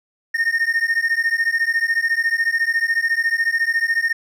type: beating tone pair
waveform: triangle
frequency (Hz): 1828 / 1842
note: A#6 / A#6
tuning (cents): -34 / -21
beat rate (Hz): 14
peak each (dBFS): -18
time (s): 0.34-4.13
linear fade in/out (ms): 10
effects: none